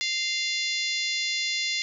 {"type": "harmonic tone", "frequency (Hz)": 696, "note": "F5", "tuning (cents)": -6, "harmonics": [3, 4, 5, 6, 7, 8, 9, 10], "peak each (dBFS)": [-30, -35, -32, -33, -33, -38, -41, -39], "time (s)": [0.01, 1.82], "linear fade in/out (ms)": 0, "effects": []}